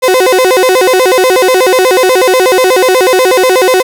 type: tone with vibrato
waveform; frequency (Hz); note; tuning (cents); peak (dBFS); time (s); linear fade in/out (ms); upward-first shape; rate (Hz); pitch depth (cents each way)
35% pulse; 436.3; A4; -15; -3; 0.02-3.83; 20; square; 8.2; 280
effects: none